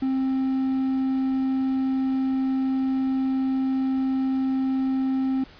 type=tone; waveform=triangle; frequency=264.3 Hz; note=C4; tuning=18 cents sharp; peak=-19 dBFS; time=0.02-5.44 s; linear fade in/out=5 ms; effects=pink hiss -49 dBFS RMS until 5.59 s + resampled to 11025 Hz